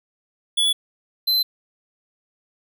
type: tone pair in turn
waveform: square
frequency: 3421 / 4068 Hz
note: A7 / C8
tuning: -49 / -50 cents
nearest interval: minor third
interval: 299 cents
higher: second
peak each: -17 dBFS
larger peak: neither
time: 0.57-0.73 / 1.27-1.43 s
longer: neither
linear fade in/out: 10 ms
effects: none